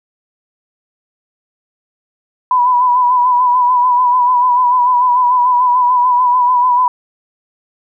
sine tone with vibrato, 990 Hz, B5, 4 cents sharp, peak -8 dBFS, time 2.51-6.88 s, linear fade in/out 2 ms, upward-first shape sine, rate 6.8 Hz, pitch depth 42 cents each way, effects none

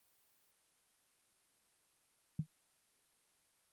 sine tone with exponential decay, 155.56 Hz, D#3, in tune, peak -29 dBFS, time 2.39-2.47 s, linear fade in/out 5 ms, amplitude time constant 16 ms, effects white hiss -74 dBFS RMS until 3.72 s + Opus 32 kbps

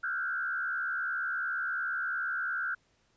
sine tone with frequency modulation, 1480 Hz, F#6, in tune, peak -30 dBFS, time 0.03-2.75 s, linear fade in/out 10 ms, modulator 71.4 Hz, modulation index 1.5, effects pink hiss -70 dBFS RMS until 3.16 s + resampled to 16000 Hz

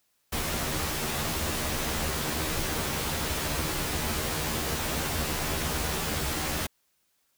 pink noise with comb filter, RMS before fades -30 dBFS, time 0.32-6.67 s, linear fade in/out 10 ms, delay 13 ms, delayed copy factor +0.9, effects white hiss -72 dBFS RMS until 7.37 s

